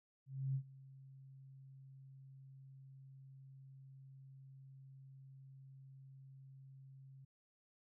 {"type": "tone with ADSR envelope", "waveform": "sine", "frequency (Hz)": 134.5, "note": "C3", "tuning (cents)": 48, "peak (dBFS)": -34, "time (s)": [0.26, 7.25], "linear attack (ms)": 290, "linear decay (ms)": 76, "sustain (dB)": -21, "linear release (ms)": 7, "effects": []}